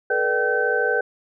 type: tone cluster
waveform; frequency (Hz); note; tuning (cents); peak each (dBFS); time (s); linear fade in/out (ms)
sine; 432.1 / 484.9 / 590 / 771 / 1535; A4 / B4 / D5 / G5 / G6; -31 / -32 / +8 / -29 / -37; -25 / -23 / -29 / -28 / -22; 0.1-1.01; 5
effects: none